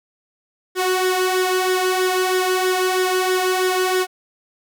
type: tone with flanger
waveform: sawtooth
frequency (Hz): 370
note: F#4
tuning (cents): 0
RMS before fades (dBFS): -19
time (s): 0.75-4.07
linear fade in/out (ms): 50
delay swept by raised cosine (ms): 0.56 to 2.06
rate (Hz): 3.1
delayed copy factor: +0.6
effects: none